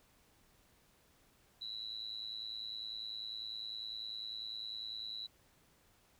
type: tone with amplitude modulation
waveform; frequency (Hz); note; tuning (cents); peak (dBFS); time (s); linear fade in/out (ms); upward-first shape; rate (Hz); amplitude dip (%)
sine; 3951; B7; 0; -37; 1.61-5.27; 10; sine; 110; 95
effects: pink hiss -69 dBFS RMS until 6.19 s